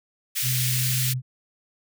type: high-pass noise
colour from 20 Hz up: white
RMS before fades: -26 dBFS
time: 0.35-1.14 s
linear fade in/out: 20 ms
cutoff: 1800 Hz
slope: 24 dB/octave
type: tone with pitch glide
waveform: sine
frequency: 126.2 to 127.96 Hz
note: B2 to C3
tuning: +38 to -38 cents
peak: -24 dBFS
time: 0.42-1.22 s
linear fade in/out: 50 ms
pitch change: +24 cents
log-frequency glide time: 0.75-0.96 s
effects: none